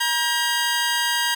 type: tone pair together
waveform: 15% pulse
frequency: 952.6 / 1605 Hz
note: A#5 / G6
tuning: +37 / +40 cents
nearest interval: major sixth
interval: 903 cents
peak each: -16 dBFS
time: 0-1.35 s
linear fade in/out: 10 ms
effects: none